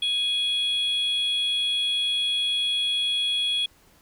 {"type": "tone pair together", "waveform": "sine", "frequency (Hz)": [2489, 3340], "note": ["D#7", "G#7"], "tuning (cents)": [0, 9], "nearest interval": "perfect fourth", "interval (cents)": 509, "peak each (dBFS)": [-30, -20], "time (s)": [0.02, 3.66], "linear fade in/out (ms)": 5, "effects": ["tanh soft clip ceiling -20 dBFS", "pink hiss -58 dBFS RMS until 4.01 s"]}